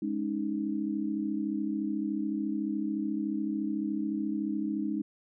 sine chord, Ab suspended fourth, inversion none, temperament equal, 207.7 / 277.2 / 311.1 Hz, Ab3 / Db4 / Eb4, 0 / 0 / 0 cents, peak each -33 / -35 / -32 dBFS, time 0.02-5.02 s, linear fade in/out 5 ms, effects none

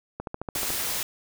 click train, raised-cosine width 1 ms, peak -18 dBFS, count 8, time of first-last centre 0.2-0.704 s, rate 13.9 Hz
white noise, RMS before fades -29 dBFS, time 0.55-1.03 s, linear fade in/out 2 ms
effects none

